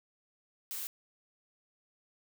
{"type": "noise", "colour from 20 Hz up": "blue", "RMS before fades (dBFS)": -39, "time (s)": [0.71, 0.87], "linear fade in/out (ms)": 0, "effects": []}